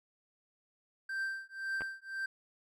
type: tone with tremolo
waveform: triangle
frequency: 1568 Hz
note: G6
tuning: in tune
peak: -30 dBFS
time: 1.09-2.26 s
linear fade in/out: 5 ms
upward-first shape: triangle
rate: 1.9 Hz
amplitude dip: 100%
type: clicks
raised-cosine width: 0.5 ms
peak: -27 dBFS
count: 2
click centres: 1.808 / 1.819 s
effects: none